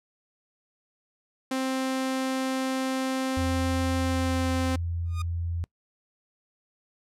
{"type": "tone with pitch glide", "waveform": "sawtooth", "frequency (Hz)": [262.5, 260.5], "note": ["C4", "C4"], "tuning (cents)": [6, -7], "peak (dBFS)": -22, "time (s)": [1.51, 4.76], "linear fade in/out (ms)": 5, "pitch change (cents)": -13, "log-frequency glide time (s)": [4, 4.49]}
{"type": "tone", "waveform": "sine", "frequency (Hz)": 85.1, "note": "F2", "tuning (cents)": -44, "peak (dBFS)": -27, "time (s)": [3.37, 5.64], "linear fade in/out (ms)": 0}
{"type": "tone with exponential growth", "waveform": "sawtooth", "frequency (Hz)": 1226, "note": "D#6", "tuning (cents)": -26, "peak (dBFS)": -29, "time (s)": [5.05, 5.22], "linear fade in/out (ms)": 5, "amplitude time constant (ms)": 35}
{"effects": ["noise-tail reverb RT60 0.1 s tail -25 dB re dry", "low-pass 11000 Hz 12 dB/octave"]}